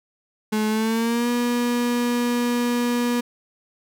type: tone with pitch glide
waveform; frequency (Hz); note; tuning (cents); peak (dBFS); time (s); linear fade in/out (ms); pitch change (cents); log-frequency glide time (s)
35% pulse; 215 to 241.3; A3 to B3; -40 to -40; -18; 0.52-3.21; 10; +200; 0.68-1.29
effects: none